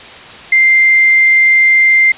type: tone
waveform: sine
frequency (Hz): 2093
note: C7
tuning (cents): 0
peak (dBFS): -5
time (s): 0.52-2.12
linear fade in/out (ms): 5
effects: white hiss -32 dBFS RMS until 2.17 s + resampled to 8000 Hz